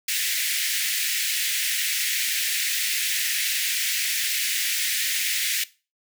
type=high-pass noise; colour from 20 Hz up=pink; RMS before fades=-25 dBFS; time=0.08-5.64 s; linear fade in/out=5 ms; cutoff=1800 Hz; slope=48 dB/octave; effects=noise-tail reverb RT60 0.3 s tail -18 dB re dry